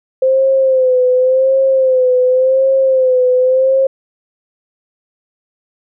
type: tone with vibrato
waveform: sine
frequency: 519 Hz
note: C5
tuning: 14 cents flat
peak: -8 dBFS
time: 0.22-3.87 s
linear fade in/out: 5 ms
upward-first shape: sine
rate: 0.9 Hz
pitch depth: 53 cents each way
effects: none